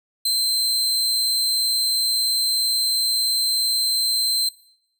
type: tone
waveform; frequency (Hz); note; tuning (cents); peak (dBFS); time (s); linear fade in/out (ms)
sawtooth; 4109; C8; -32; -16; 0.25-4.49; 5
effects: noise-tail reverb RT60 0.8 s tail -22 dB re dry